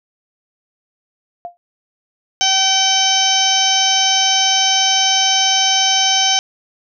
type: tone with exponential decay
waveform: sine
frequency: 699 Hz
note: F5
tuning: 1 cent sharp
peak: -21 dBFS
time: 1.45-1.57 s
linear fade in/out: 0 ms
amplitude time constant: 25 ms
type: harmonic tone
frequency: 769 Hz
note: G5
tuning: 33 cents flat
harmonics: 1 / 2 / 3 / 4 / 5 / 6 / 7 / 8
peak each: -19 / -26 / -25 / -16 / -24 / -27 / -20 / -18 dBFS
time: 2.41-6.39 s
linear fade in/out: 0 ms
effects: none